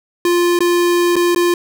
square tone with dropouts, 349.2 Hz, F4, in tune, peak -12 dBFS, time 0.25-1.54 s, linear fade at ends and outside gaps 2 ms, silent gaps 0.59-0.605 / 1.157-1.164 / 1.348-1.36 s, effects none

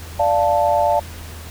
sine chord, D minor, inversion none, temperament equal with one note detuned, 587.3 / 696 / 880 Hz, D5 / F5 / A5, 0 / -6 / 0 cents, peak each -18 dBFS, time 0.19-1 s, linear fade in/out 10 ms, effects added 81 Hz sine -33 dBFS peak until 1.5 s + pink hiss -38 dBFS RMS until 1.5 s

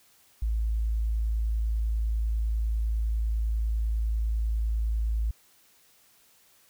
sine tone, 55 Hz, A1, in tune, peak -24 dBFS, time 0.42-5.31 s, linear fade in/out 5 ms, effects white hiss -61 dBFS RMS until 6.69 s

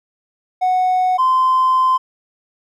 triangle tone pair in turn, 738 / 1034.5 Hz, F#5 / C6, -5 / -20 cents, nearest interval tritone, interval 585 cents, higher second, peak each -10 / -8 dBFS, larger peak second, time 0.61-1.18 / 1.18-1.98 s, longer second, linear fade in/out 20 ms, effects tanh soft clip ceiling -8 dBFS

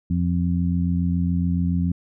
harmonic tone, 87.1 Hz, F2, 4 cents flat, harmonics 1 / 2 / 3, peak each -23 / -21 / -28 dBFS, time 0.1-1.92 s, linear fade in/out 5 ms, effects none

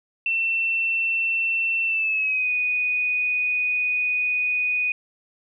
sine tone with pitch glide, 2690 to 2481 Hz, E7 to D#7, +34 to -6 cents, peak -20 dBFS, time 0.26-4.92 s, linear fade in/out 2 ms, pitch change -140 cents, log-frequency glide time 1.85-2.51 s, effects none

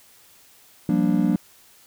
triangle chord, G minor seventh, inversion third, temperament just, 176.4 / 196 / 235.2 / 294 Hz, F3 / G3 / Bb3 / D4, +18 / 0 / +16 / +2 cents, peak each -21 dBFS, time 0.89-1.36 s, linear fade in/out 2 ms, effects white hiss -53 dBFS RMS until 1.86 s

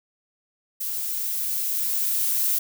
violet noise with level ramp, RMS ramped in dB -29 to -22 dBFS, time 0.8-2.59 s, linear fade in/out 10 ms, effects none

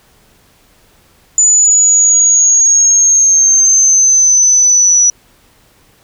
sine exponential sweep, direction down, 7000 to 5880 Hz, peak -5 dBFS, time 1.38-5.1 s, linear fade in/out 2 ms, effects pink hiss -49 dBFS RMS until 6.03 s

